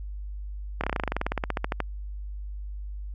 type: slowing click train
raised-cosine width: 0.5 ms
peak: -11 dBFS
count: 21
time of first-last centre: 0.81-1.803 s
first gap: 27 ms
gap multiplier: 1.06
effects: added 50 Hz sine -33 dBFS peak until 3.14 s